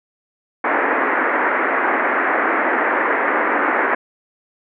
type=band-pass noise; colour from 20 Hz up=white; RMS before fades=-18 dBFS; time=0.64-3.95 s; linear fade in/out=5 ms; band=250 to 2000 Hz; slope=48 dB/octave; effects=none